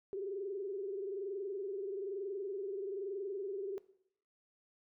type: tone with frequency modulation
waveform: sine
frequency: 392 Hz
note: G4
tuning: in tune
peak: -37 dBFS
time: 0.13-3.78 s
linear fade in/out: 0 ms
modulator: 21.1 Hz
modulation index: 1.1
effects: noise-tail reverb RT60 0.7 s tail -18 dB re dry